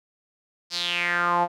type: tone with band-pass filter sweep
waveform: sawtooth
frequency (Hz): 174.5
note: F3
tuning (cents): -1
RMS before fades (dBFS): -24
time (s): 0.7-1.48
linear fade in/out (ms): 50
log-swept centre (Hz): 5000 to 740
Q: 5
effects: none